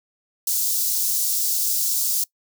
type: high-pass noise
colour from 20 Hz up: white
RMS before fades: -22 dBFS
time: 0.47-2.24 s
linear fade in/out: 5 ms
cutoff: 4800 Hz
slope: 24 dB/octave
effects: noise-tail reverb RT60 0.1 s tail -22 dB re dry